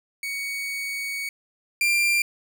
40% pulse tone pair in turn, 2237 / 2379 Hz, C#7 / D7, +15 / +22 cents, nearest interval minor second, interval 107 cents, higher second, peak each -27 / -18 dBFS, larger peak second, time 0.23-1.29 / 1.81-2.22 s, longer first, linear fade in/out 2 ms, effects none

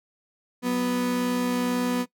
35% pulse tone pair together, 185 / 246.9 Hz, F#3 / B3, 0 / 0 cents, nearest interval perfect fourth, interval 500 cents, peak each -30 / -22 dBFS, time 0.62-2.06 s, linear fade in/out 50 ms, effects noise-tail reverb RT60 0.1 s tail -20 dB re dry

